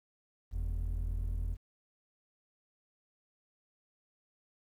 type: tone pair together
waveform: triangle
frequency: 43.97 / 83 Hz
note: F1 / E2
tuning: +13 / +12 cents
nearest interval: major seventh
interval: 1099 cents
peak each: -30 / -35 dBFS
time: 0.51-1.57 s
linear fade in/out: 50 ms
effects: tanh soft clip ceiling -26 dBFS + 11-bit